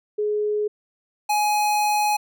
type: tone pair in turn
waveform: sine / square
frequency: 420 / 838.4 Hz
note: G#4 / G#5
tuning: +19 / +16 cents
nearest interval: octave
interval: 1197 cents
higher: second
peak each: -20 / -19 dBFS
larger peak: second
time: 0.18-0.68 / 1.29-2.17 s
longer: second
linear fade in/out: 10 ms
effects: none

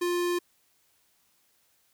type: tone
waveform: square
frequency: 351.4 Hz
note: F4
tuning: 11 cents sharp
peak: -26 dBFS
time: 0.01-0.39 s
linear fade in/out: 10 ms
effects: white hiss -68 dBFS RMS until 1.93 s

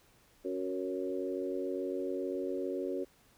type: harmonic tone with a mistuned harmonic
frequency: 92.5 Hz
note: F#2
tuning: in tune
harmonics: 3 / 4 / 5 / 6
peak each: -39 / -36 / -40 / -40 dBFS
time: 0.44-3.05 s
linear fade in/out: 20 ms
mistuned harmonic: 5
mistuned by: +20 cents
effects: pink hiss -65 dBFS RMS until 3.37 s

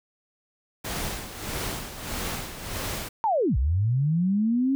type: noise with tremolo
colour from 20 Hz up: pink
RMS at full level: -30 dBFS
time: 0.84-3.09 s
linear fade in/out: 10 ms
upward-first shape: sine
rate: 1.6 Hz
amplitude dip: 65%
type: linear two-way sweep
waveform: sine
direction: down then up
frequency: 932.3 to 56.7 to 275.9 Hz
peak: -20 dBFS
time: 3.24-4.75 s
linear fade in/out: 0 ms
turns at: 3.57 s
effects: none

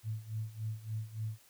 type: tone with tremolo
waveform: sine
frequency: 109.6 Hz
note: A2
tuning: 6 cents flat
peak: -33 dBFS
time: 0.03-1.39 s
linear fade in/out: 50 ms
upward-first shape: sine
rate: 3.5 Hz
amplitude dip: 85%
effects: white hiss -63 dBFS RMS until 1.49 s

